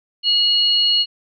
sine tone pair together, 2900 / 4314 Hz, F#7 / C#8, -35 / -48 cents, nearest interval perfect fifth, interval 687 cents, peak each -16 dBFS, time 0.23-1.06 s, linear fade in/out 50 ms, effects none

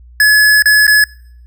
square tone with dropouts, 1702 Hz, G#6, 42 cents sharp, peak -6 dBFS, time 0.2-1.04 s, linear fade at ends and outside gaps 2 ms, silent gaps 0.623-0.657 / 0.868-0.878 s, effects noise-tail reverb RT60 0.7 s tail -26 dB re dry + added 60 Hz sine -36 dBFS peak until 1.46 s

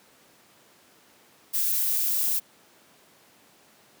violet noise, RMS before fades -25 dBFS, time 1.53-2.4 s, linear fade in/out 20 ms, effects pink hiss -57 dBFS RMS until 4 s + high-pass 200 Hz 12 dB/octave

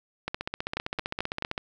two click trains, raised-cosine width 0.3 ms, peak -13 / -14 dBFS, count 4 / 21, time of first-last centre 0.77-1.424 / 0.28-1.579 s, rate 4.59 / 15.4 Hz, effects none

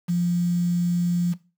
sine tone with quantisation, 174.61 Hz, F3, in tune, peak -19 dBFS, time 0.08-1.34 s, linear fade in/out 20 ms, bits 7, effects noise-tail reverb RT60 0.3 s tail -17 dB re dry

